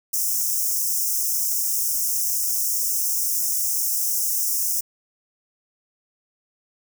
white high-pass noise, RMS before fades -23 dBFS, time 0.13-4.81 s, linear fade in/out 10 ms, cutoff 5300 Hz, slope 96 dB/octave, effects none

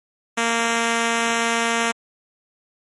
5% pulse tone, 231.2 Hz, A#3, 14 cents flat, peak -7 dBFS, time 0.37-1.92 s, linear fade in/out 10 ms, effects MP3 48 kbps

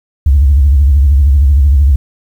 sine tone with vibrato, 70 Hz, C#2, 18 cents sharp, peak -3 dBFS, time 0.26-1.96 s, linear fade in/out 5 ms, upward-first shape triangle, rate 13 Hz, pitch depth 180 cents each way, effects tanh soft clip ceiling 0 dBFS + 7-bit

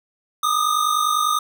square tone pair together, 1200 / 1250 Hz, D6 / D#6, +37 / +8 cents, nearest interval minor second, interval 71 cents, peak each -21 dBFS, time 0.43-1.39 s, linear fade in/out 5 ms, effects none

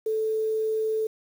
sine tone with quantisation, 438.1 Hz, A4, 7 cents flat, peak -23 dBFS, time 0.06-1.07 s, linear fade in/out 5 ms, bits 8, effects none

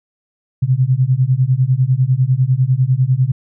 sine beating tone pair, 124.5 / 134.5 Hz, B2 / C3, +14 / +48 cents, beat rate 10 Hz, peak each -14 dBFS, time 0.62-3.32 s, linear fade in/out 10 ms, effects none

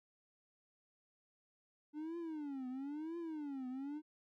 triangle tone with vibrato, 293.7 Hz, D4, in tune, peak -39 dBFS, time 1.93-4.02 s, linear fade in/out 50 ms, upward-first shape triangle, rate 1 Hz, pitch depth 280 cents each way, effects none

